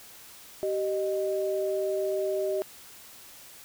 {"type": "tone pair together", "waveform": "sine", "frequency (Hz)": [385.8, 617], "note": ["G4", "D#5"], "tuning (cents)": [-28, -15], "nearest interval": "minor sixth", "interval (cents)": 813, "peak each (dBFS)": [-28, -29], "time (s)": [0.63, 2.62], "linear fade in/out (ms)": 0, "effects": ["white hiss -49 dBFS RMS until 3.64 s"]}